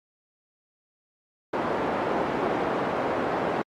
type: band-pass noise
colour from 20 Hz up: pink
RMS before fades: -27 dBFS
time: 1.53-3.62 s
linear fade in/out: 5 ms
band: 320 to 1000 Hz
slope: 12 dB/octave
effects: AAC 48 kbps